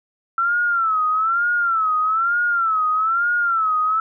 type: tone with vibrato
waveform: sine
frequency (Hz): 1338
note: E6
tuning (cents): +25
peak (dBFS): -16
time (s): 0.38-4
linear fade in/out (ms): 2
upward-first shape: sine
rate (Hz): 1.1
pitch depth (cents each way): 120
effects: none